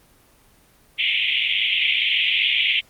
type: band-pass noise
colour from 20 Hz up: white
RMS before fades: -20 dBFS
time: 0.98-2.81 s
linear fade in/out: 20 ms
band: 2100 to 3400 Hz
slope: 96 dB/octave
effects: pink hiss -55 dBFS RMS until 2.89 s + Opus 24 kbps